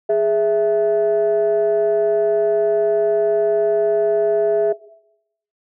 sine tone pair together, 415.3 / 659.3 Hz, G#4 / E5, 0 / 0 cents, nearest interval minor sixth, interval 800 cents, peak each -15 dBFS, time 0.09-4.73 s, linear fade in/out 10 ms, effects noise-tail reverb RT60 0.8 s tail -20 dB re dry + tanh soft clip ceiling -9 dBFS

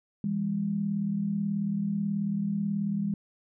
sine tone pair together, 164.81 / 203.2 Hz, E3 / G#3, 0 / -38 cents, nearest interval major third, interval 362 cents, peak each -33 / -27 dBFS, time 0.24-3.14 s, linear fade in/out 2 ms, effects none

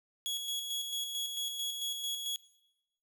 sawtooth tone with tremolo, 3344 Hz, G#7, 11 cents sharp, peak -30 dBFS, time 0.26-2.36 s, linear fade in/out 0 ms, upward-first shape square, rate 4.5 Hz, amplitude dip 40%, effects noise-tail reverb RT60 0.9 s tail -20 dB re dry

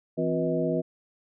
sine tone cluster, 165.5 / 260.1 / 356.3 / 486.2 / 633 Hz, E3 / C4 / F4 / B4 / D#5, +7 / -10 / +35 / -27 / +30 cents, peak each -30 dBFS, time 0.17-0.82 s, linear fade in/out 20 ms, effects none

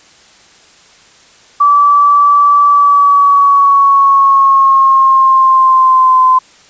sine tone with pitch glide, 1156 to 1029.9 Hz, D6 to C6, -28 to -28 cents, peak -4 dBFS, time 1.6-6.39 s, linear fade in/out 10 ms, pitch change -200 cents, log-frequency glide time 2.68-6.21 s, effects white hiss -43 dBFS RMS until 6.69 s + resampled to 16000 Hz

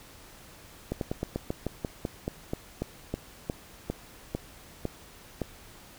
slowing click train, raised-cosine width 2 ms, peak -16 dBFS, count 18, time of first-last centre 0.92-5.417 s, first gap 92 ms, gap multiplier 1.12, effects pink hiss -51 dBFS RMS until 5.98 s

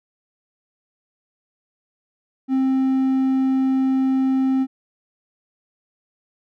triangle tone, 264.1 Hz, C4, 16 cents sharp, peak -14 dBFS, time 2.48-4.67 s, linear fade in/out 50 ms, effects none

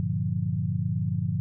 sine chord, G minor seventh, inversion none, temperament equal, 98 / 116.54 / 146.83 / 174.61 Hz, G2 / Bb2 / D3 / F3, 0 / 0 / 0 / 0 cents, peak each -30 dBFS, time 0-1.4 s, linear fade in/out 0 ms, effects none

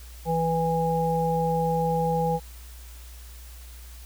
harmonic tone, 164.3 Hz, E3, 5 cents flat, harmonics 1 / 3 / 5, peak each -26 / -26 / -26 dBFS, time 0.25-2.4 s, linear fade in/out 50 ms, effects added 60 Hz sine -41 dBFS peak until 4.05 s + white hiss -50 dBFS RMS until 4.05 s

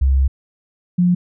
sine tone pair in turn, 67 / 177.74 Hz, C2 / F3, +42 / +31 cents, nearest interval octave + perfect fourth, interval 1689 cents, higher second, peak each -11 dBFS, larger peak neither, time 0.01-0.28 / 0.98-1.15 s, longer first, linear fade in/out 10 ms, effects none

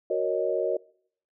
sine chord, D# minor seventh, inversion first, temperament equal, 370 / 466.2 / 554.4 / 622.3 Hz, F#4 / A#4 / C#5 / D#5, 0 / 0 / 0 / 0 cents, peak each -29 dBFS, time 0.1-0.77 s, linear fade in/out 5 ms, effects noise-tail reverb RT60 0.6 s tail -23 dB re dry

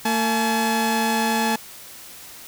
sawtooth tone pair together, 226.5 / 855.2 Hz, A#3 / A5, -50 / -49 cents, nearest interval octave + major seventh, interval 2301 cents, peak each -18 dBFS, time 0.05-1.56 s, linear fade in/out 5 ms, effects white hiss -41 dBFS RMS until 2.47 s

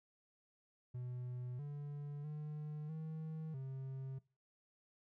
triangle tone with pitch steps, 124.2 / 145 / 150.9 / 158.3 / 133.3 Hz, B2 / D3 / D3 / D#3 / C3, +10 / -22 / +47 / +30 / +33 cents, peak -40 dBFS, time 0.94-4.19 s, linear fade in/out 10 ms, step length 650 ms, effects noise-tail reverb RT60 0.3 s tail -20 dB re dry

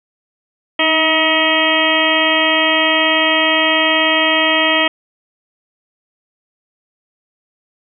harmonic tone with a mistuned harmonic, 318.9 Hz, D#4, 43 cents sharp, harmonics 1 / 2 / 3 / 4 / 6 / 7 / 8 / 9 / 10, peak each -21 / -19 / -22 / -22 / -18 / -21 / -21 / -21 / -18 dBFS, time 0.79-4.88 s, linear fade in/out 5 ms, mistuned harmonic 1, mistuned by -37 cents, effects none

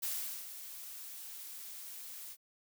blue noise with ADSR envelope, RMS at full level -36 dBFS, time 0.02-2.37 s, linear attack 16 ms, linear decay 410 ms, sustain -11 dB, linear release 57 ms, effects none

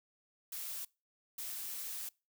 blue noise bursts at uneven times, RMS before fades -42 dBFS, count 2, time 0.52-0.85 / 1.38-2.09 s, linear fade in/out 5 ms, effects noise-tail reverb RT60 0.3 s tail -25 dB re dry

